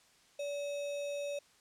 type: tone with sample-and-hold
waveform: sine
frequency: 574 Hz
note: D5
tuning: 40 cents flat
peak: -35 dBFS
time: 0.39-1.39 s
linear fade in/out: 5 ms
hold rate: 3150 Hz
effects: white hiss -65 dBFS RMS until 1.6 s + low-pass 8000 Hz 12 dB/octave